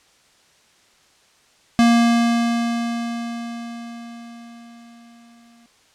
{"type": "tone with exponential decay", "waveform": "square", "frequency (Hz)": 234.2, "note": "A#3", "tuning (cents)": 8, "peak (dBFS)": -11, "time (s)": [1.79, 5.66], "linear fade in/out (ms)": 0, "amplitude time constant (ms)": 840, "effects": ["white hiss -56 dBFS RMS until 5.94 s", "low-pass 7000 Hz 12 dB/octave"]}